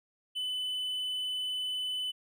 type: tone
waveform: triangle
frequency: 3008 Hz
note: F#7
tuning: 28 cents sharp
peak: -30 dBFS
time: 0.35-2.12 s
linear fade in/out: 20 ms
effects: none